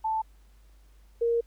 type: tone pair in turn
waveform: sine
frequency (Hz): 880 / 467.1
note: A5 / A#4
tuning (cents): 0 / +3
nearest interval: major seventh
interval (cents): 1097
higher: first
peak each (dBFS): -25 / -22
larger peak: second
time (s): 0.04-0.22 / 1.21-1.41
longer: second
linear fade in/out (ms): 10
effects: added 50 Hz sine -53 dBFS peak until 1.46 s + pink hiss -67 dBFS RMS until 1.46 s